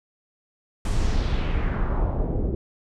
brown noise with low-pass filter sweep, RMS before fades -23 dBFS, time 0.85-2.55 s, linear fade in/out 2 ms, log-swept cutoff 9500 to 360 Hz, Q 1.8, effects none

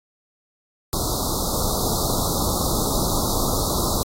pink band-stop noise, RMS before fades -23 dBFS, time 0.93-4.03 s, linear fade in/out 0 ms, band 1300 to 3700 Hz, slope 96 dB/octave, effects AAC 48 kbps

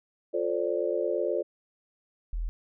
sine chord, D minor seventh, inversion first, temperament just, 352.4 / 440.5 / 528.6 / 587.3 Hz, F4 / A4 / C5 / D5, +16 / +2 / +18 / 0 cents, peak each -31 dBFS, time 0.33-1.43 s, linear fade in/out 20 ms
sine tone, 41.2 Hz, E1, in tune, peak -28 dBFS, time 2.33-2.49 s, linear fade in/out 0 ms
effects none

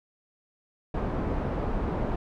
pink low-pass noise, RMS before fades -29 dBFS, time 0.94-2.16 s, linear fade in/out 5 ms, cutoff 880 Hz, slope 12 dB/octave, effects none

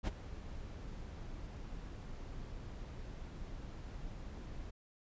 brown noise with ADSR envelope, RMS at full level -30 dBFS, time 0.03-4.71 s, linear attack 44 ms, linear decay 22 ms, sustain -16 dB, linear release 15 ms, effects resampled to 16000 Hz

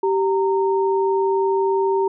sine tone pair together, 388.1 / 923 Hz, G4 / A#5, -17 / -17 cents, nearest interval octave + minor third, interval 1500 cents, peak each -17 / -22 dBFS, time 0.03-2.08 s, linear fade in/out 5 ms, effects none

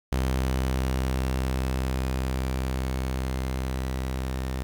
sawtooth tone with level ramp, 65 Hz, C2, 11 cents flat, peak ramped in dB -19 to -24 dBFS, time 0.12-4.63 s, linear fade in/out 0 ms, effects 9-bit

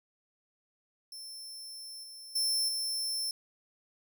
sawtooth tone with level steps, 5340 Hz, E8, 22 cents sharp, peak -40 / -43 / -25 / -29 dBFS, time 1.12-3.31 s, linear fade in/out 2 ms, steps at 2.03 / 2.35 / 2.68 s, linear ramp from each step 10 ms, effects none

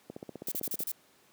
click train, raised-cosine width 2 ms, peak -25 dBFS, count 12, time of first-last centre 0.1-0.805 s, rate 15.6 Hz
violet noise bursts, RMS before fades -34 dBFS, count 6, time 0.47-0.917 s, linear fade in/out 2 ms, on 47 ms, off 33 ms
effects pink hiss -63 dBFS RMS until 1.32 s + high-pass 200 Hz 12 dB/octave

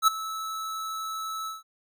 square tone with ADSR envelope, 1306 Hz, E6, 17 cents flat, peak -15 dBFS, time 0.02-1.63 s, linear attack 55 ms, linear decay 11 ms, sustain -17 dB, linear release 160 ms, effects none

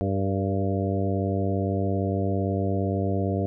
harmonic tone with a mistuned harmonic, 97.6 Hz, G2, 7 cents flat, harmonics 1 / 2 / 3 / 4 / 5 / 6 / 7, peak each -26 / -29 / -31 / -32 / -33 / -34 / -34 dBFS, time 0.01-3.46 s, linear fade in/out 0 ms, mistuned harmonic 5, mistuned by -32 cents, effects none

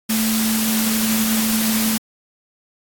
sine tone in noise, 220.8 Hz, A3, 6 cents sharp, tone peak -18 dBFS, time 0.09-1.98 s, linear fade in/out 10 ms, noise white, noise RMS -22 dBFS, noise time 0.09-1.98 s, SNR +1 dB, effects AAC 64 kbps

